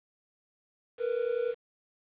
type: tone pair together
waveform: triangle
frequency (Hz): 459.9 / 490.7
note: A#4 / B4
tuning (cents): -23 / -11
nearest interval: minor second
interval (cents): 112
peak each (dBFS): -29 / -28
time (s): 0.98-1.55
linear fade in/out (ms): 50
effects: resampled to 8000 Hz + 9-bit